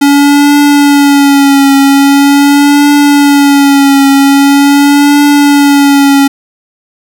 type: tone with vibrato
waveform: square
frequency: 282.3 Hz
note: C#4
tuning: 32 cents sharp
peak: -3 dBFS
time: 0.01-6.28 s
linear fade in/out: 10 ms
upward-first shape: triangle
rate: 0.43 Hz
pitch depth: 45 cents each way
effects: none